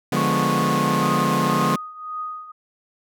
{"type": "chord", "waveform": "sawtooth", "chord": "D diminished seventh", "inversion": "none", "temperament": "equal with one note detuned", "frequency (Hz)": [146.83, 175.83, 207.7, 246.9], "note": ["D3", "F3", "Ab3", "Cb4"], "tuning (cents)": [0, 12, 0, 0], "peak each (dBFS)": -21, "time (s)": [0.12, 1.76], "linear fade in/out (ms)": 5}
{"type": "tone with pitch glide", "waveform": "sine", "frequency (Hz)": [1100, 1072.4], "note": ["C#6", "C6"], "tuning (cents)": [-14, 42], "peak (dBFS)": -22, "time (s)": [0.16, 1.76], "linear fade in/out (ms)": 10, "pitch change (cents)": -44, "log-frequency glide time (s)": [0.6, 1.19]}
{"type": "tone with tremolo", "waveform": "sine", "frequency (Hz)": 1244.5, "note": "D#6", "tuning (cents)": 0, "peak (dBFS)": -25, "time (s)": [1.02, 2.52], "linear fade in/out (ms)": 10, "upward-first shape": "triangle", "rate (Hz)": 1.9, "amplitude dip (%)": 80}
{"effects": []}